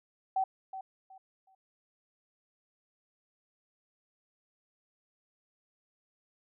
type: tone with echo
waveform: sine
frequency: 764 Hz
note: G5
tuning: 45 cents flat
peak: -26 dBFS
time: 0.36-0.44 s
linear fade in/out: 5 ms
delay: 370 ms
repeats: 3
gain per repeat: -12 dB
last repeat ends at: 1.55 s
effects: none